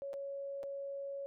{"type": "tone with dropouts", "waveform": "sine", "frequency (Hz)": 556, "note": "C#5", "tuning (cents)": 5, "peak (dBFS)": -39, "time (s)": [0.02, 1.26], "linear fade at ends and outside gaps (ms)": 0, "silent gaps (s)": [[0.132, 0.139], [0.631, 0.637]], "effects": []}